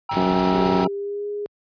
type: chord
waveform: triangle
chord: E diminished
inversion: first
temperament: just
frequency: 791.1 / 949.3 / 1318.5 Hz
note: G5 / Bb5 / E6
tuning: +16 / +31 / 0 cents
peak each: -26 / -24 / -29 dBFS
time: 0.09-0.87 s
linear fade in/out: 5 ms
type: noise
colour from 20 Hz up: pink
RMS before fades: -29 dBFS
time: 0.11-0.85 s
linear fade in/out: 5 ms
type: harmonic tone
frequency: 92.5 Hz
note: F#2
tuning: in tune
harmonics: 2 / 3 / 4 / 5 / 6 / 7 / 8 / 9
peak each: -22 / -24 / -24 / -30 / -37 / -28 / -37 / -32 dBFS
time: 0.16-0.88 s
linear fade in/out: 10 ms
type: tone with pitch glide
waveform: sine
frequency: 399.6 to 412.3 Hz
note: G4 to G#4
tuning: +33 to -13 cents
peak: -25 dBFS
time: 0.53-1.46 s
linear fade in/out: 0 ms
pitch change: +54 cents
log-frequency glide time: 0.93-1.28 s
effects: high-pass 60 Hz 12 dB/octave + resampled to 11025 Hz